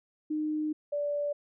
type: tone pair in turn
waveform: sine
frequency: 306.2 / 581.5 Hz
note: D#4 / D5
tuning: -28 / -17 cents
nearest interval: major seventh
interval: 1111 cents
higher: second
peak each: -28 dBFS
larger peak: neither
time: 0.3-0.73 / 0.92-1.33 s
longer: first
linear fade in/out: 10 ms
effects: none